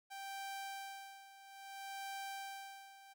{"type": "tone with tremolo", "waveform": "sawtooth", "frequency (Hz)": 784, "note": "G5", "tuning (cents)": 0, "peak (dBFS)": -39, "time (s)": [0.1, 3.14], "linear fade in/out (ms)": 20, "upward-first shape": "sine", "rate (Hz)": 0.6, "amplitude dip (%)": 80, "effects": []}